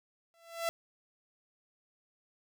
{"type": "tone with exponential growth", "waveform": "sawtooth", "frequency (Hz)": 670, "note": "E5", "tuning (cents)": 28, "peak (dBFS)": -24, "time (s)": [0.34, 0.69], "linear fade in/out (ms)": 0, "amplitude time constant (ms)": 76, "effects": []}